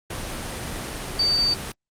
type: tone in noise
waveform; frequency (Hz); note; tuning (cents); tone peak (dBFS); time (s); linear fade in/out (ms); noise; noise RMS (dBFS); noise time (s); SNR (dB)
sine; 4607; D8; -34; -18; 1.19-1.54; 5; pink; -31; 0.1-1.72; +10
effects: low-pass 11000 Hz 12 dB/octave + Opus 32 kbps